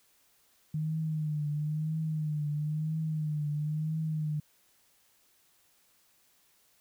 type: tone with vibrato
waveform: sine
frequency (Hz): 153.3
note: D#3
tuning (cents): -25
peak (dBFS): -29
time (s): 0.74-4.4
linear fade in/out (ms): 5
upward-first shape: triangle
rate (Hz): 1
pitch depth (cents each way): 70
effects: white hiss -67 dBFS RMS until 6.8 s